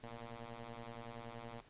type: ring-modulated tone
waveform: 10% pulse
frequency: 115.9 Hz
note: A#2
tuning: 10 cents flat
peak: -36 dBFS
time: 0.03-1.61 s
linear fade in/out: 5 ms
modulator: 353 Hz
effects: pink hiss -64 dBFS RMS until 1.69 s + resampled to 8000 Hz